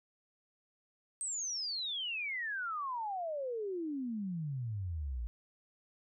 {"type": "exponential sweep", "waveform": "sine", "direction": "down", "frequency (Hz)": [8440, 55], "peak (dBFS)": -35, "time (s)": [1.21, 5.27], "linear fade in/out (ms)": 0, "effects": []}